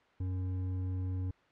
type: tone with hard clipping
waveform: sine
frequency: 92.5 Hz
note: F#2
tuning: in tune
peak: -34 dBFS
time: 0.2-1.31 s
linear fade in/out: 5 ms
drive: 7 dB
effects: white hiss -65 dBFS RMS until 1.51 s + low-pass 2000 Hz 12 dB/octave